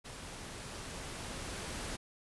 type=noise with level ramp; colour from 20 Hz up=pink; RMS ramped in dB=-47 to -40 dBFS; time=0.04-1.97 s; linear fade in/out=20 ms; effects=resampled to 24000 Hz